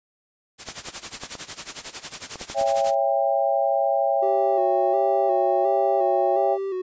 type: noise with tremolo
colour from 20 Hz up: white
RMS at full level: -31 dBFS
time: 0.58-2.95 s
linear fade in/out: 50 ms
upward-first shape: sine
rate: 11 Hz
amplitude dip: 85%
type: clicks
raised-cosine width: 1 ms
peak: -22 dBFS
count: 8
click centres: 0.687 / 0.886 / 1.236 / 1.353 / 2.357 / 2.413 / 2.5 / 2.612 s
type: chord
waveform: sine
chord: C# diminished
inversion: none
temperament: just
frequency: 554.4 / 665.2 / 798.3 Hz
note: C#5 / E5 / G5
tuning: 0 / +16 / +31 cents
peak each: -23 dBFS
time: 2.54-6.58 s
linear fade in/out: 50 ms
type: tone with vibrato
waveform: triangle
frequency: 379.6 Hz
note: F#4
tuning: 44 cents sharp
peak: -23 dBFS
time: 4.22-6.82 s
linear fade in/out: 10 ms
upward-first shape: square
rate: 1.4 Hz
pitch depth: 46 cents each way
effects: resampled to 16000 Hz